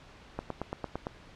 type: click train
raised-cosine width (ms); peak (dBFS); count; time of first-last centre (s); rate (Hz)
1; -19; 7; 0.39-1.069; 8.84
effects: pink hiss -53 dBFS RMS until 1.35 s + low-pass 4000 Hz 12 dB/octave